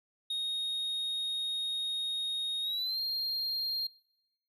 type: tone with pitch glide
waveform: triangle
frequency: 3729 to 4210 Hz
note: A#7 to C8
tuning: 0 to +10 cents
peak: -30 dBFS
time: 0.3-3.87 s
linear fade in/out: 5 ms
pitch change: +210 cents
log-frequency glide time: 2.62-2.99 s
effects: noise-tail reverb RT60 0.9 s tail -24 dB re dry